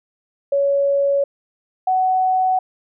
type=tone pair in turn; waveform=sine; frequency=560 / 747.3 Hz; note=C#5 / F#5; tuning=+18 / +17 cents; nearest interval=perfect fourth; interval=499 cents; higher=second; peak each=-14 / -14 dBFS; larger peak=neither; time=0.52-1.24 / 1.87-2.59 s; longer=neither; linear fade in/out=5 ms; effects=none